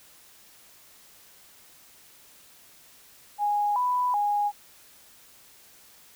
sine tone with pitch steps, 826 / 992 / 824 Hz, G#5 / B5 / G#5, -10 / +7 / -14 cents, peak -22 dBFS, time 3.38-4.52 s, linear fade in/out 50 ms, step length 380 ms, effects white hiss -54 dBFS RMS until 6.15 s

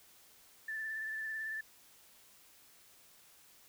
sine tone with vibrato, 1760 Hz, A6, in tune, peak -37 dBFS, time 0.68-1.61 s, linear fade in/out 5 ms, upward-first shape sine, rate 18 Hz, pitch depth 26 cents each way, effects white hiss -62 dBFS RMS until 3.68 s

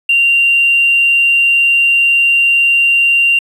triangle tone, 2771 Hz, F7, 14 cents flat, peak -4 dBFS, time 0.09-3.39 s, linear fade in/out 5 ms, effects tanh soft clip ceiling -5 dBFS + resampled to 32000 Hz

